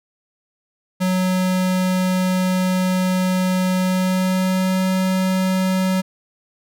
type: tone with pitch glide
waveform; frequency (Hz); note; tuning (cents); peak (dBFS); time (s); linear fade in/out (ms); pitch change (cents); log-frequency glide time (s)
square; 184.7 to 187.17; F#3 to F#3; -3 to +20; -17; 1-6.02; 20; +23; 3.77-4.84
effects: none